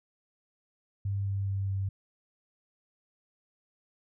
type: tone with pitch steps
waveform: sine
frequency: 99.2 / 98.51 / 97.83 / 97.16 Hz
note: G2 / G2 / G2 / G2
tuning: +21 / +9 / -3 / -15 cents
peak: -28 dBFS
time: 1.05-1.89 s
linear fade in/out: 5 ms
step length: 210 ms
effects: none